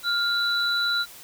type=tone pair together; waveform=sine; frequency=1404 / 3961 Hz; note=F6 / B7; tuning=+9 / +4 cents; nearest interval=octave + tritone; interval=1795 cents; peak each=-24 / -24 dBFS; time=0.03-1.06 s; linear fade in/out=50 ms; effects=white hiss -45 dBFS RMS until 1.23 s